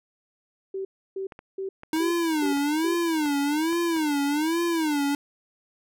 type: tone bursts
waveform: sine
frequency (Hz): 385.4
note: G4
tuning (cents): -29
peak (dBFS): -28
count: 6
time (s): 0.74-2.95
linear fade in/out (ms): 5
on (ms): 110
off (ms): 310
type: clicks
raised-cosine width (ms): 0.5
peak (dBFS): -27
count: 9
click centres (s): 1.322 / 1.391 / 1.834 / 1.964 / 2.46 / 2.572 / 3.259 / 3.728 / 3.965
type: tone with vibrato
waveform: square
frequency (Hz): 311.1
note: D#4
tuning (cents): 0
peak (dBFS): -23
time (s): 1.93-5.15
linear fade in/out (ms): 2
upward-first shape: sine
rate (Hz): 1.2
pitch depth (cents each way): 170
effects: none